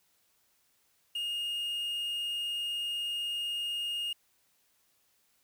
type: tone with quantisation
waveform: triangle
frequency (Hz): 2844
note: F7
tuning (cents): +31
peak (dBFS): -30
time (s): 1.15-4.13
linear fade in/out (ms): 5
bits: 9
effects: white hiss -71 dBFS RMS until 5.43 s